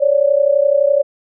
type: tone pair together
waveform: sine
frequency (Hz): 551.2 / 583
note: C#5 / D5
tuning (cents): -10 / -13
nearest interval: minor second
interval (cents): 97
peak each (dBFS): -13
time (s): 0-1.03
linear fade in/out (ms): 20
effects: none